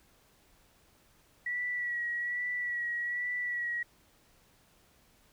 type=tone with vibrato; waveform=sine; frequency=1937 Hz; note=B6; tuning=34 cents flat; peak=-31 dBFS; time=1.46-3.83 s; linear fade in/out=5 ms; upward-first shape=sine; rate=1.2 Hz; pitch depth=28 cents each way; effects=pink hiss -65 dBFS RMS until 5.32 s